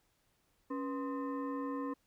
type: tone with frequency modulation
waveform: sine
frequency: 277.2 Hz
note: C#4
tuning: in tune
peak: -35 dBFS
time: 0.7-1.94 s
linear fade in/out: 10 ms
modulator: 766 Hz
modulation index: 0.92
effects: pink hiss -75 dBFS RMS until 2.06 s